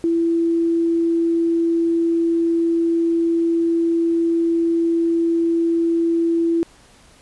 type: tone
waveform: sine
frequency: 334.2 Hz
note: E4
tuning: 24 cents sharp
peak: -15 dBFS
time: 0.04-6.63 s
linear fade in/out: 0 ms
effects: pink hiss -50 dBFS RMS until 7.21 s + resampled to 24000 Hz